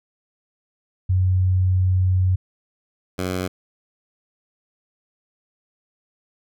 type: tone pair in turn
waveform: sine / 10% pulse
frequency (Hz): 92.5 / 92.01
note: F#2 / F#2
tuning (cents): 0 / -9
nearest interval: unison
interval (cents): 9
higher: first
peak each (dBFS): -15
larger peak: neither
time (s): 1.09-2.36 / 3.18-3.48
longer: first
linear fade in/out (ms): 10
effects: none